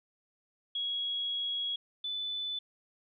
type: tone pair in turn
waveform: sine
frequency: 3322 / 3498 Hz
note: G#7 / A7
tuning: 0 / -11 cents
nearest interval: minor second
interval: 89 cents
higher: second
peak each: -31 / -33 dBFS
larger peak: first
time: 0.75-1.76 / 2.04-2.59 s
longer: first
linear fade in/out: 5 ms
effects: none